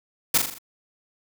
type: noise with echo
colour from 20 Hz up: white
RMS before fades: -18 dBFS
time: 0.34-0.38 s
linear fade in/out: 5 ms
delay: 41 ms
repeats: 5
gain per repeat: -5 dB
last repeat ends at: 0.585 s
effects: none